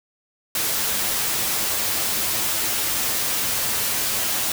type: noise with comb filter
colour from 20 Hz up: white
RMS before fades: -23 dBFS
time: 0.55-4.52 s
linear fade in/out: 2 ms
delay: 9.2 ms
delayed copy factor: +0.5
effects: none